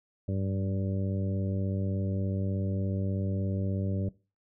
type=harmonic tone with a mistuned harmonic; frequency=96.6 Hz; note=G2; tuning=25 cents flat; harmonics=1 / 2 / 3 / 4 / 5 / 6; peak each=-29 / -34 / -39 / -42 / -44 / -42 dBFS; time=0.28-4.09 s; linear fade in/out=5 ms; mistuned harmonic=1; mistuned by=+26 cents; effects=noise-tail reverb RT60 0.3 s tail -19 dB re dry